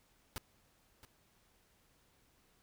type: noise with echo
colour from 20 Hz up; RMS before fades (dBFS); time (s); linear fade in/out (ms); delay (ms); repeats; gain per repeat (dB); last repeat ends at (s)
pink; -41; 0.36-0.38; 0; 670; 1; -15; 1.05
effects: pink hiss -71 dBFS RMS until 2.62 s